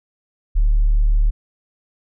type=tone; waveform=sine; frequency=37.07 Hz; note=D1; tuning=17 cents sharp; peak=-10 dBFS; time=0.55-1.31 s; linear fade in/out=20 ms; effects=tanh soft clip ceiling -9 dBFS